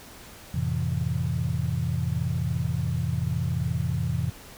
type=chord; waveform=sine; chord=F major seventh; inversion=none; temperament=equal; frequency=87.31 / 110 / 130.81 / 164.81 Hz; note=F2 / A2 / C3 / E3; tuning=0 / 0 / 0 / 0 cents; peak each=-30 / -31 / -28 / -30 dBFS; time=0.54-4.3 s; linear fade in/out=5 ms; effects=pink hiss -46 dBFS RMS until 4.57 s